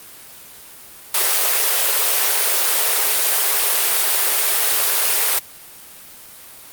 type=high-pass noise; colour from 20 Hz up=white; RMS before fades=-17 dBFS; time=1.14-5.39 s; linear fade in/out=5 ms; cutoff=370 Hz; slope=96 dB/octave; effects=white hiss -40 dBFS RMS until 6.72 s + Opus 32 kbps